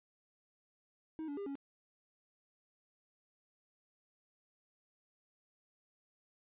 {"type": "tone with pitch steps", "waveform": "triangle", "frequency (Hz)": [316.7, 286.7, 401.2, 278.2], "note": ["D#4", "D4", "G4", "C#4"], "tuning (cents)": [31, -42, 40, 6], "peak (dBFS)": -37, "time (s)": [1.19, 1.554], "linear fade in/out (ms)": 0, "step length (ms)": 91, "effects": ["resampled to 8000 Hz"]}